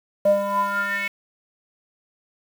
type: tone with band-pass filter sweep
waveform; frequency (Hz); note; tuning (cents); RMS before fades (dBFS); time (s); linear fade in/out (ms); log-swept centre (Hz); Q
square; 200.2; G3; +37; -22; 0.25-1.08; 5; 560 to 2300; 7.4
effects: 7-bit